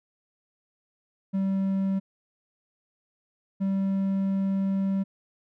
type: tone pair in turn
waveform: triangle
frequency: 193.3 / 194.12 Hz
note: G3 / G3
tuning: -24 / -17 cents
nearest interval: unison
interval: 7 cents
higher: second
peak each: -21 dBFS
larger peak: neither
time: 1.33-2 / 3.6-5.04 s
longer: second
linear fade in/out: 20 ms
effects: none